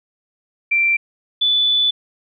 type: tone pair in turn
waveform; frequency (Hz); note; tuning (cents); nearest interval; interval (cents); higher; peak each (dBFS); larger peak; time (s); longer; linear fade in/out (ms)
sine; 2353 / 3479; D7 / A7; +3 / -20; perfect fifth; 677; second; -13; neither; 0.71-0.97 / 1.41-1.91; second; 10
effects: none